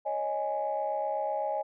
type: chord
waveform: sine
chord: C# suspended second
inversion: none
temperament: equal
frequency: 554.4 / 622.3 / 830.6 Hz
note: C#5 / D#5 / G#5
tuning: 0 / 0 / 0 cents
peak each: -34 / -32 / -31 dBFS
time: 0.05-1.63 s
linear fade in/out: 20 ms
effects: tanh soft clip ceiling -20 dBFS